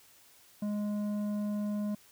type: tone with tanh clipping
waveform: sine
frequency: 207.7 Hz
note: G#3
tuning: in tune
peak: -32 dBFS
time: 0.62-1.95 s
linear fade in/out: 5 ms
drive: 9 dB
effects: white hiss -60 dBFS RMS until 2.11 s

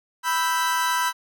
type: chord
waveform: 40% pulse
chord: E minor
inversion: second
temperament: equal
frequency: 987.8 / 1318.5 / 1568 Hz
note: B5 / E6 / G6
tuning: 0 / 0 / 0 cents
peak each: -22 / -27 / -26 dBFS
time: 0.23-1.13 s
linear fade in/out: 50 ms
effects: none

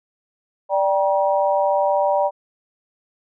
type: chord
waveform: sine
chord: G minor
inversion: second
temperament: equal with one note detuned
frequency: 587.3 / 784 / 954.1 Hz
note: D5 / G5 / Bb5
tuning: 0 / 0 / +40 cents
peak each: -18 / -21 / -22 dBFS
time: 0.69-2.31 s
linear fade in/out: 50 ms
effects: none

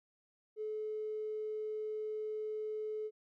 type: tone with tanh clipping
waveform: triangle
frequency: 430 Hz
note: A4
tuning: 40 cents flat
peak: -36 dBFS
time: 0.56-3.11 s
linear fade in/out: 50 ms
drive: 2 dB
effects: none

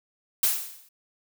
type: noise with exponential decay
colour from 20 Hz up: blue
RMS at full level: -19 dBFS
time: 0.43-0.89 s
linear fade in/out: 5 ms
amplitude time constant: 100 ms
effects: none

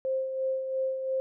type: tone with tremolo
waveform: sine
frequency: 527 Hz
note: C5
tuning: 12 cents sharp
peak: -25 dBFS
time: 0.05-1.2 s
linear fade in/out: 0 ms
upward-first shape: sine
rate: 2.9 Hz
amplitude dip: 50%
effects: none

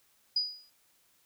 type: tone with exponential decay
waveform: sine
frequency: 4923 Hz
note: D#8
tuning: 19 cents flat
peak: -23 dBFS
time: 0.36-0.7 s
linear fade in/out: 5 ms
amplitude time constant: 72 ms
effects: white hiss -68 dBFS RMS until 1.25 s

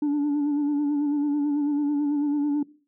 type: tone with vibrato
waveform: sine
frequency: 291.1 Hz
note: D4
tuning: 15 cents flat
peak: -18 dBFS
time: 0.02-2.63 s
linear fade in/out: 5 ms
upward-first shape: sine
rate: 9.1 Hz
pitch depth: 39 cents each way
effects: noise-tail reverb RT60 0.4 s tail -21 dB re dry + tanh soft clip ceiling -20 dBFS

